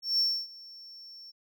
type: tone with ADSR envelope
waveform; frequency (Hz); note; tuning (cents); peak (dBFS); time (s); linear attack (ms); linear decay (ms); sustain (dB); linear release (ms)
triangle; 5440; F8; -46; -21; 0.02-1.32; 170; 280; -23; 22
effects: none